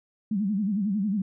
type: tone with vibrato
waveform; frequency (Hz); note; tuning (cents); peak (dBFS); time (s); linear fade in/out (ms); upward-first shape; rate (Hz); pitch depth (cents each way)
sine; 202.7; G#3; -42; -23; 0.31-1.22; 5; sine; 11; 140
effects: none